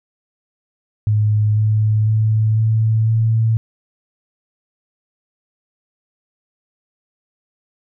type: tone with pitch steps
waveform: sine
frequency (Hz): 106.2 / 107.68 / 109.19 / 110.71 / 112.26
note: G#2 / A2 / A2 / A2 / A2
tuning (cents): +39 / -37 / -13 / +11 / +35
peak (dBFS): -12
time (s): 1.07-3.57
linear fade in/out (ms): 0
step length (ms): 500
effects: none